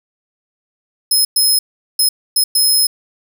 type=tone bursts at uneven times; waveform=20% pulse; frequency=5140 Hz; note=E8; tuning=45 cents flat; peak=-5 dBFS; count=5; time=1.11-1.25 / 1.36-1.59 / 1.99-2.09 / 2.36-2.44 / 2.55-2.87 s; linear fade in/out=5 ms; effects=none